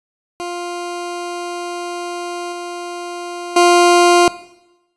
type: tone with level steps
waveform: 20% pulse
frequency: 350 Hz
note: F4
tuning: 4 cents sharp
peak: -18 / -20 / -3 dBFS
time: 0.4-4.28 s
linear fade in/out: 0 ms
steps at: 2.52 / 3.56 s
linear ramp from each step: 5 ms
effects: noise-tail reverb RT60 0.9 s tail -18 dB re dry + resampled to 24000 Hz